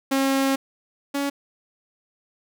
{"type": "tone pair in turn", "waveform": "sawtooth", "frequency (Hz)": [270.6, 281.1], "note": ["C#4", "C#4"], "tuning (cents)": [-42, 24], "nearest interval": "minor second", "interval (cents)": 66, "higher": "second", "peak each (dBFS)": [-15, -19], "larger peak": "first", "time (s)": [[0.11, 0.56], [1.14, 1.3]], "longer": "first", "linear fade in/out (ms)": 10, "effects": []}